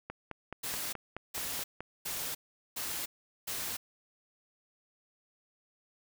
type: click train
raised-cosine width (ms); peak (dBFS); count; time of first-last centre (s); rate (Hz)
0.5; -24; 9; 0.1-1.806; 4.69
type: noise bursts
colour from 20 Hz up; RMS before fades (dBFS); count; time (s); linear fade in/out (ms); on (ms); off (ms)
white; -37; 5; 0.63-3.77; 10; 300; 410
effects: none